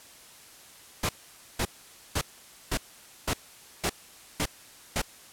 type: noise bursts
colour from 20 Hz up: pink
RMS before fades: -27 dBFS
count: 8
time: 1.03-5.018 s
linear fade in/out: 5 ms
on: 61 ms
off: 500 ms
effects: white hiss -51 dBFS RMS until 5.32 s + low-pass 12000 Hz 12 dB/octave

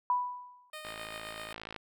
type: tone with exponential decay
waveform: sine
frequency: 987.8 Hz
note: B5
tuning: in tune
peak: -23 dBFS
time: 0.1-0.7 s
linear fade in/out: 1 ms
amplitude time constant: 130 ms
type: tone with tremolo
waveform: 10% pulse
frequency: 616 Hz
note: D#5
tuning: 17 cents flat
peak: -32 dBFS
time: 0.73-1.53 s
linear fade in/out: 5 ms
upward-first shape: triangle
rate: 7.7 Hz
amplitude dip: 45%
type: click train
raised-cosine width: 0.3 ms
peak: -25 dBFS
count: 51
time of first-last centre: 0.85-1.762 s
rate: 54.8 Hz
effects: none

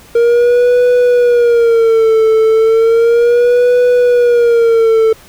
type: tone with vibrato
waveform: triangle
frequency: 466.2 Hz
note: A#4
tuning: in tune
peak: -4 dBFS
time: 0.15-5.13 s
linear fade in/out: 5 ms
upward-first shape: sine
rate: 0.34 Hz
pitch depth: 95 cents each way
effects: pink hiss -40 dBFS RMS until 5.28 s

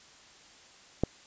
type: click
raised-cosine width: 2 ms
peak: -11 dBFS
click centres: 1.036 s
effects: white hiss -55 dBFS RMS until 1.26 s + resampled to 16000 Hz

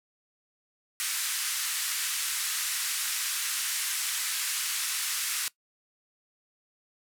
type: band-pass noise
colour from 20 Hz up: white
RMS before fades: -31 dBFS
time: 1-5.48 s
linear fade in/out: 0 ms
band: 1300 to 12000 Hz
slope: 24 dB/octave
effects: noise-tail reverb RT60 0.1 s tail -20 dB re dry

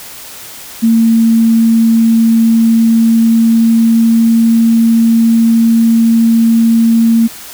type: tone with pitch glide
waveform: sine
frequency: 227.1 to 228.4 Hz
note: A#3 to A#3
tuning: -45 to -35 cents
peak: -5 dBFS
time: 0.82-7.28 s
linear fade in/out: 20 ms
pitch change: +10 cents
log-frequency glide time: 2.67-4.6 s
effects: white hiss -30 dBFS RMS until 7.53 s

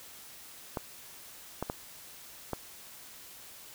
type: clicks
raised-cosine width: 1 ms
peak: -18 dBFS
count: 4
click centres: 0.772 / 1.626 / 1.699 / 2.533 s
effects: white hiss -50 dBFS RMS until 3.74 s

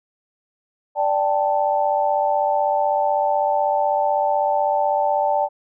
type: chord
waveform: sine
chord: D suspended fourth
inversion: none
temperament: equal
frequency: 587.3 / 784 / 880 Hz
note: D5 / G5 / A5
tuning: 0 / 0 / 0 cents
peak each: -21 dBFS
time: 0.95-5.49 s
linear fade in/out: 50 ms
effects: none

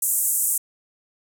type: band-pass noise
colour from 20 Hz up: pink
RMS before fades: -22 dBFS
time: 0.02-0.58 s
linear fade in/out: 5 ms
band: 7500 to 15000 Hz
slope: 48 dB/octave
effects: none

